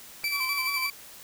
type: clicks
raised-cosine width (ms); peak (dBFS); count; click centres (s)
0.5; -30; 2; 0.236 / 0.242
type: tone with tremolo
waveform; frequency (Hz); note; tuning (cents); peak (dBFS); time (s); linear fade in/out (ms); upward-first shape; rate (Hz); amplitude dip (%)
30% pulse; 2326; D7; -17; -23; 0.24-0.9; 2; square; 12; 35
type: tone with vibrato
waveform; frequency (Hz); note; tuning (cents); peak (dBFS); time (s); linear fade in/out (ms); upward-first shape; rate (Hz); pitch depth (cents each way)
triangle; 1080; C#6; -45; -32; 0.31-0.91; 50; square; 5.5; 70
effects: white hiss -47 dBFS RMS until 1.23 s